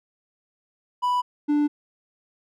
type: tone pair in turn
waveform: triangle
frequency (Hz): 987.8 / 294.5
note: B5 / D4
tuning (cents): 0 / +5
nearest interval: octave + major sixth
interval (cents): 2095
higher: first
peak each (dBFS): -18 / -16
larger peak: second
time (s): 1.02-1.22 / 1.48-1.68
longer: neither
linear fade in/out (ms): 20
effects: none